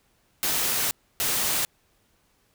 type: noise bursts at uneven times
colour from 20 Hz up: white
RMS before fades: -25 dBFS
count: 2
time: 0.43-0.91 / 1.2-1.65 s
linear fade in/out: 0 ms
effects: pink hiss -66 dBFS RMS until 2.54 s